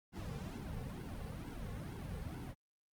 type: noise with flanger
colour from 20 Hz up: brown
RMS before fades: -44 dBFS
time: 0.12-2.55 s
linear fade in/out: 50 ms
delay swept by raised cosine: 1.6 to 3.2 ms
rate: 2.2 Hz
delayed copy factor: -0.9
effects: Opus 48 kbps